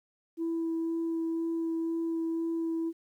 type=tone with vibrato; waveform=sine; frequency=329.6 Hz; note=E4; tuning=in tune; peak=-27 dBFS; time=0.37-2.93 s; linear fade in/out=50 ms; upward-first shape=sine; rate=2 Hz; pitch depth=9 cents each way; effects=tanh soft clip ceiling -26 dBFS + 11-bit